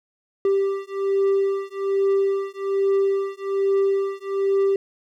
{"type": "beating tone pair", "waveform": "triangle", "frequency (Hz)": [392, 393.2], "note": ["G4", "G4"], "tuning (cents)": [0, 5], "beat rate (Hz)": 1.2, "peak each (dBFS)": -20, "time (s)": [0.45, 4.76], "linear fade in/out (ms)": 2, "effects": []}